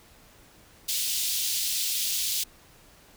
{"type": "high-pass noise", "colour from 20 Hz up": "pink", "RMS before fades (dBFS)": -28, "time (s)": [0.88, 2.44], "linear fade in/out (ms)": 10, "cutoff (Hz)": 3300, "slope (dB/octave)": 24, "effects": ["pink hiss -55 dBFS RMS until 3.16 s"]}